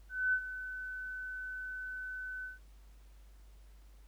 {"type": "tone with ADSR envelope", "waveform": "sine", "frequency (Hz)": 1511, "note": "F#6", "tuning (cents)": 36, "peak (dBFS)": -26, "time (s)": [0.09, 2.59], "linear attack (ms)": 240, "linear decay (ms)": 68, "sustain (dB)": -13, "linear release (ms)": 150, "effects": ["added 50 Hz sine -54 dBFS peak until 4.07 s", "pink hiss -69 dBFS RMS until 4.07 s"]}